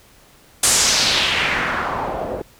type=noise with low-pass filter sweep; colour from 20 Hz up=white; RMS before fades=-19 dBFS; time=0.63-2.42 s; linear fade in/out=5 ms; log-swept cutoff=9200 to 480 Hz; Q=2.1; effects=pink hiss -50 dBFS RMS until 2.59 s